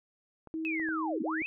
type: clicks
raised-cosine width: 1 ms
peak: -34 dBFS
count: 3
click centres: 0.473 / 0.798 / 0.888 s
type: tone with pitch glide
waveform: sine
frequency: 320.3 to 317.7 Hz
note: E4 to D#4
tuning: -50 to +36 cents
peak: -32 dBFS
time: 0.54-1.42 s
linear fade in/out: 0 ms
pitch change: -14 cents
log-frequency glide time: 0.86-0.93 s
type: linear two-way sweep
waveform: sine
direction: down then up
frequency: 2637 to 204.8 to 2637 Hz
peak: -32 dBFS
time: 0.65-1.46 s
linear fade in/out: 0 ms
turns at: 1.22 s
effects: none